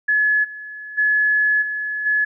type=tone with level steps; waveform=sine; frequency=1705 Hz; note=G#6; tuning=45 cents sharp; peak=-14 / -31 / -14 / -22 / -15 dBFS; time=0.08-2.25 s; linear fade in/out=10 ms; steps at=0.43 / 0.97 / 1.61 / 2.05 s; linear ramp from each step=20 ms; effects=none